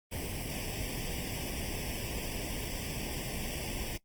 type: noise with comb filter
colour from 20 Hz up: pink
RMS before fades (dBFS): -37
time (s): 0.11-3.98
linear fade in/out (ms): 20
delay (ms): 0.37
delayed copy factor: +0.95
effects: noise-tail reverb RT60 0.1 s tail -19 dB re dry + Opus 24 kbps